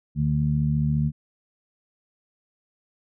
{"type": "harmonic tone", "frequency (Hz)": 74.5, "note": "D2", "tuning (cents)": 25, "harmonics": [1, 2, 3], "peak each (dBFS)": [-29, -21, -27], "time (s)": [0.15, 1.12], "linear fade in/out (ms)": 50, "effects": []}